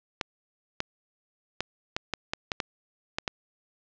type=clicks; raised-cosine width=0.2 ms; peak=-10 dBFS; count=10; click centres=0.212 / 0.804 / 1.606 / 1.965 / 2.137 / 2.335 / 2.518 / 2.602 / 3.185 / 3.278 s; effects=low-pass 5000 Hz 12 dB/octave